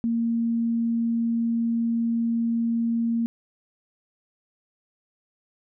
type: tone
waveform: sine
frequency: 231.3 Hz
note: A#3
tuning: 13 cents flat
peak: -21 dBFS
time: 0.04-3.26 s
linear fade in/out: 0 ms
effects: none